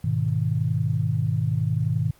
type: chord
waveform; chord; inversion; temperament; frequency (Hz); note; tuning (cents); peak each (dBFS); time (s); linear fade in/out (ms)
sine; G# minor; none; just; 103.83 / 124.59 / 155.74; G#2 / B2 / D#3; 0 / +16 / +2; -25; 0.04-2.11; 5
effects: pink hiss -56 dBFS RMS until 2.19 s + Opus 24 kbps